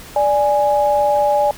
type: tone pair together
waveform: sine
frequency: 587.3 / 830.6 Hz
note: D5 / G#5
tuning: 0 / 0 cents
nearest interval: tritone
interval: 600 cents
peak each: -15 dBFS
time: 0.16-1.51 s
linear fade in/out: 2 ms
effects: pink hiss -37 dBFS RMS until 1.57 s